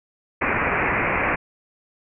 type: low-pass noise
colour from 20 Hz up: white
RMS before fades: -22 dBFS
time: 0.41-1.36 s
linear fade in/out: 10 ms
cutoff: 2500 Hz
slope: 96 dB/octave
effects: none